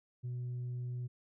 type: tone with tanh clipping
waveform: sine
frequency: 123.47 Hz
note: B2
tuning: in tune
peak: -37 dBFS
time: 0.23-1.08 s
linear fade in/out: 20 ms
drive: 1 dB
effects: none